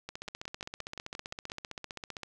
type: two click trains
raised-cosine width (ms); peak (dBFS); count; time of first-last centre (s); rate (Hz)
0.2; -22 / -23; 34 / 8; 0.09-2.233 / 0.28-1.5; 15.4 / 5.74
effects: none